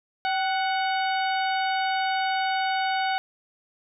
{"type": "harmonic tone with a mistuned harmonic", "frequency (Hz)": 740, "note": "F#5", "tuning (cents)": 0, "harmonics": [1, 2, 3, 4, 5, 6], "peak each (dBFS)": [-24, -30, -34, -36, -38, -40], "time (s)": [0.25, 3.18], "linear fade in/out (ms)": 0, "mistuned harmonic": 1, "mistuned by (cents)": 62, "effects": []}